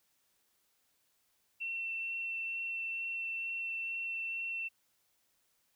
sine tone with vibrato, 2700 Hz, E7, 41 cents sharp, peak -35 dBFS, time 1.6-4.69 s, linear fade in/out 20 ms, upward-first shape sine, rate 2.2 Hz, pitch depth 8 cents each way, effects white hiss -75 dBFS RMS until 5.75 s

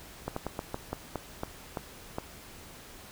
slowing click train, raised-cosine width 1 ms, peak -18 dBFS, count 10, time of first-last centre 0.28-2.184 s, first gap 84 ms, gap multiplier 1.22, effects pink hiss -49 dBFS RMS until 3.11 s

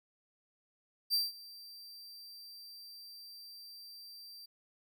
45% pulse tone with ADSR envelope, 4696 Hz, D8, 1 cent flat, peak -26 dBFS, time 1.1-4.46 s, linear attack 38 ms, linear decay 180 ms, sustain -22 dB, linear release 9 ms, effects none

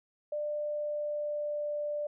sine tone with pitch glide, 595 to 590.9 Hz, D5 to D5, +22 to +10 cents, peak -31 dBFS, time 0.32-2.07 s, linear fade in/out 5 ms, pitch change -12 cents, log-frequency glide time 0.59-1.74 s, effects none

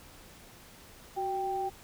sine tone pair together, 373 / 784 Hz, F#4 / G5, +14 / 0 cents, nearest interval octave + minor second, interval 1286 cents, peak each -35 / -31 dBFS, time 1.16-1.7 s, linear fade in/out 20 ms, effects pink hiss -53 dBFS RMS until 1.83 s

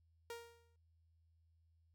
sawtooth tone with exponential decay, 467.9 Hz, A#4, 6 cents sharp, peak -40 dBFS, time 0.3-0.76 s, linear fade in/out 2 ms, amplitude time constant 100 ms, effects added 82 Hz sine -70 dBFS peak until 1.94 s

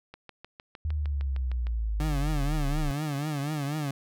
click train, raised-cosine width 0.3 ms, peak -27 dBFS, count 11, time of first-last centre 0.14-1.669 s, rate 6.54 Hz
sine linear sweep, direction down, 77.78 to 30.15 Hz, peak -26 dBFS, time 0.85-2.91 s, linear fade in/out 0 ms
30% pulse tone with vibrato, 146.83 Hz, D3, in tune, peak -26 dBFS, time 2-3.91 s, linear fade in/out 2 ms, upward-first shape triangle, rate 4.1 Hz, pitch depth 130 cents each way
effects none

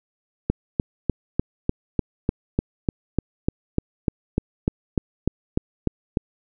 click train, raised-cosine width 3 ms, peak -6 dBFS, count 20, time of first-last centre 0.5-6.172 s, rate 3.35 Hz, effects none

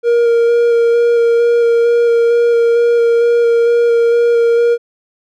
triangle tone with vibrato, 469.3 Hz, A#4, 12 cents sharp, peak -6 dBFS, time 0.03-4.78 s, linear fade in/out 50 ms, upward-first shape square, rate 2.2 Hz, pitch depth 10 cents each way, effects none

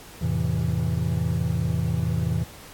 triangle chord, F major seventh, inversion none, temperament equal with one note detuned, 85.26 / 110 / 130.81 / 164.81 Hz, F2 / A2 / C3 / E3, -41 / 0 / 0 / 0 cents, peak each -26 / -26 / -26 / -24 dBFS, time 0.21-2.44 s, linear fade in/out 10 ms, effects pink hiss -45 dBFS RMS until 2.73 s + AAC 64 kbps

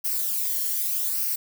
violet noise with flanger, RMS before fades -26 dBFS, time 0.04-1.36 s, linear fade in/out 10 ms, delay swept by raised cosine 0.27 to 0.82 ms, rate 0.83 Hz, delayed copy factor -0.55, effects none

